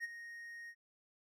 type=tone with ADSR envelope; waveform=triangle; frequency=1864.7 Hz; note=A#6; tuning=in tune; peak=-34 dBFS; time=0-0.75 s; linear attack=41 ms; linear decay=24 ms; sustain=-11 dB; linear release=61 ms; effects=none